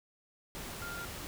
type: tone in noise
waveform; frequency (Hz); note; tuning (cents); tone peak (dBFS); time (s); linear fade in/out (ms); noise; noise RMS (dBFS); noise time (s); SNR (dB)
sine; 1396.9; F6; 0; -41; 0.82-1.05; 0; pink; -43; 0.55-1.27; -1
effects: none